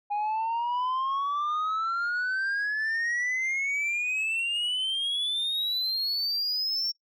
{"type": "exponential sweep", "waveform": "sine", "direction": "up", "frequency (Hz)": [817, 5500], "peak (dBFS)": -23, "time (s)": [0.1, 6.92], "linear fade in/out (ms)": 20, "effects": ["noise-tail reverb RT60 0.1 s tail -20 dB re dry", "tanh soft clip ceiling -25 dBFS"]}